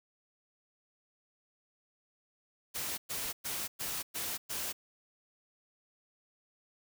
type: noise bursts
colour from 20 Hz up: white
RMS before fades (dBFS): -37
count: 6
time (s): 2.74-4.73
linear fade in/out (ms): 20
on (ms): 240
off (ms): 110
effects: none